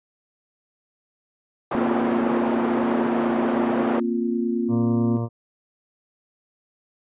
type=band-pass noise; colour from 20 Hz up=pink; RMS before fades=-26 dBFS; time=1.71-4 s; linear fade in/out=5 ms; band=360 to 1000 Hz; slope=12 dB/octave
type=chord; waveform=sine; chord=Bb suspended second; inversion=none; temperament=just; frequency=233.1 / 262.2 / 349.6 Hz; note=Bb3 / C4 / F4; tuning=0 / +4 / +2 cents; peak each=-23 / -28 / -26 dBFS; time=1.75-5.17 s; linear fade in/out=0 ms
type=harmonic tone; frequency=116.54 Hz; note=A#2; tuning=in tune; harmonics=1 / 2 / 3 / 4 / 5 / 6 / 8 / 9 / 10; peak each=-24 / -30 / -34 / -36 / -38 / -40 / -42 / -43 / -44 dBFS; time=4.68-5.29 s; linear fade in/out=50 ms
effects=resampled to 8000 Hz